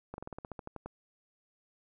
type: slowing click train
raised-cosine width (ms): 1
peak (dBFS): -27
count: 12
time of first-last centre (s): 0.14-0.86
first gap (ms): 41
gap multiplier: 1.09
effects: none